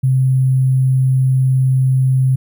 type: tone with sample-and-hold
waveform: sine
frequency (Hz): 130.81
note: C3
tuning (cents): 0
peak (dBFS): -10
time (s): 0.03-2.36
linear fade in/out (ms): 10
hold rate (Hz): 11025
effects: none